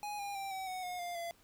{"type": "tone with pitch steps", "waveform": "square", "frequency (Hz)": [830.6, 807.4, 784.9, 763, 741.7, 721, 700.9, 681.3], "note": ["G#5", "G#5", "G5", "G5", "F#5", "F#5", "F5", "F5"], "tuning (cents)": [0, -49, 2, -47, 4, -45, 6, -43], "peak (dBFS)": -39, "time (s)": [0.03, 1.31], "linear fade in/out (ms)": 0, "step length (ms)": 160, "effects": ["pink hiss -66 dBFS RMS until 1.43 s"]}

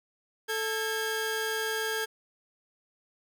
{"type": "tone pair together", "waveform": "sawtooth", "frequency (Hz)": [440, 1622.3], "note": ["A4", "G#6"], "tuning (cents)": [0, -41], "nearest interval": "octave + major seventh", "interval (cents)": 2259, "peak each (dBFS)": -28, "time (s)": [0.48, 2.06], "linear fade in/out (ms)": 20, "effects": []}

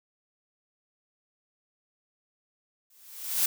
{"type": "noise with exponential growth", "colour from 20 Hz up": "blue", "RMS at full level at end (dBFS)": -22, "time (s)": [2.9, 3.46], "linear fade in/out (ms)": 5, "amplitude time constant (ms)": 120, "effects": []}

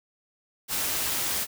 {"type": "noise", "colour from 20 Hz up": "white", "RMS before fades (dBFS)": -28, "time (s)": [0.68, 1.47], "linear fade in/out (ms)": 50, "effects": []}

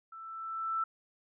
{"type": "tone with level ramp", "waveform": "sine", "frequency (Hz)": 1327, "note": "E6", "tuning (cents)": 11, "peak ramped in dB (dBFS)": [-45, -28], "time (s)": [0.12, 0.84], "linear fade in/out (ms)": 5, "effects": []}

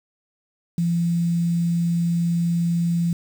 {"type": "tone with quantisation", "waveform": "sine", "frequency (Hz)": 170.3, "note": "F3", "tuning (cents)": -43, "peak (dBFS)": -18, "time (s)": [0.78, 3.13], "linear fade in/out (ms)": 2, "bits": 7, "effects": []}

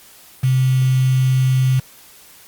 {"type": "tone with quantisation", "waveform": "sine", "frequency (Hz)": 130, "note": "C3", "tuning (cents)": -11, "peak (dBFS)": -12, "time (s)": [0.43, 1.8], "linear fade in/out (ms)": 10, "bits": 5, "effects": ["white hiss -45 dBFS RMS until 2.47 s", "Opus 48 kbps"]}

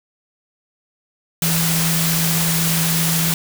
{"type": "tone in noise", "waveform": "sine", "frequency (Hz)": 164.81, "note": "E3", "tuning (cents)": 0, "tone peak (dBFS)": -19, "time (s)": [1.42, 3.34], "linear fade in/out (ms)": 2, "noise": "white", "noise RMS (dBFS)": -20, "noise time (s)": [1.42, 3.34], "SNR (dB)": -2, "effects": []}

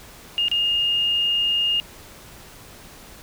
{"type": "tone with dropouts", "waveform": "sine", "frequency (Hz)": 2835, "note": "F7", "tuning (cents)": 25, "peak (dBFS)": -18, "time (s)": [0.38, 1.8], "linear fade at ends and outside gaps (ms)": 0, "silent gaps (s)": [0.483, 0.515], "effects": ["pink hiss -44 dBFS RMS until 3.22 s"]}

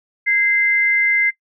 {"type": "tone pair together", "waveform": "sine", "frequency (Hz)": [1647, 2075], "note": ["G#6", "C7"], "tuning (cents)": [-15, -15], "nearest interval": "major third", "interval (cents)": 400, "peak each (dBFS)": [-23, -14], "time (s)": [0.26, 1.31], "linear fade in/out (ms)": 20, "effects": ["noise-tail reverb RT60 0.1 s tail -21 dB re dry"]}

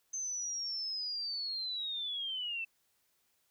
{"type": "linear sweep", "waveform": "sine", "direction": "down", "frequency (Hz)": [6272, 2637], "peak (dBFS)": -35, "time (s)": [0.13, 2.65], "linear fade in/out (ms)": 10, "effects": ["white hiss -75 dBFS RMS until 3.5 s"]}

